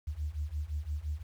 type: beating tone pair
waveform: sine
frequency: 71.9 / 77.7 Hz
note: D2 / D#2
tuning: -36 / -2 cents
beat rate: 5.8 Hz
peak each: -36 / -35 dBFS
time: 0.07-1.23 s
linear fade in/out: 10 ms
effects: tanh soft clip ceiling -25 dBFS + 10-bit